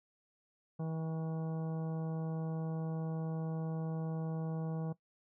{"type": "harmonic tone with a mistuned harmonic", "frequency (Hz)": 160.9, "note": "E3", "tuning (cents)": -42, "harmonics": [1, 2, 3, 4, 5, 6, 7, 9], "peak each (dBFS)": [-35, -49, -46, -51, -52, -60, -57, -65], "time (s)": [0.79, 4.93], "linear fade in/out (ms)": 10, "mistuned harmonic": 7, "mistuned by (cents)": -20, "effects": ["noise-tail reverb RT60 0.1 s tail -18 dB re dry"]}